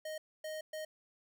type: tone bursts at uneven times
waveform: square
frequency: 622.3 Hz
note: D#5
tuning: in tune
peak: -40 dBFS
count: 3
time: 0.05-0.18 / 0.44-0.61 / 0.73-0.85 s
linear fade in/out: 5 ms
effects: none